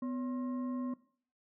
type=tone with frequency modulation; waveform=sine; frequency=251.1 Hz; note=B3; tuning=29 cents sharp; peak=-34 dBFS; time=0.02-0.94 s; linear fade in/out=5 ms; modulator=814 Hz; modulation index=0.42; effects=noise-tail reverb RT60 0.5 s tail -18 dB re dry